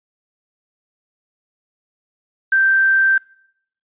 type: tone with quantisation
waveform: sine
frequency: 1566 Hz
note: G6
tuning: 2 cents flat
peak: -11 dBFS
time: 2.52-3.18 s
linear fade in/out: 5 ms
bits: 6
effects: noise-tail reverb RT60 0.7 s tail -23 dB re dry + resampled to 8000 Hz